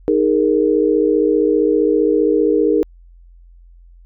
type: chord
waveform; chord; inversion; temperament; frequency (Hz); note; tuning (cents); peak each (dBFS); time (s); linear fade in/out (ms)
sine; D# suspended fourth; none; equal with one note detuned; 311.1 / 411 / 466.2; D#4 / G#4 / A#4; 0 / -18 / 0; -16; 0.08-2.83; 0
effects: added 43 Hz sine -41 dBFS peak until 4.05 s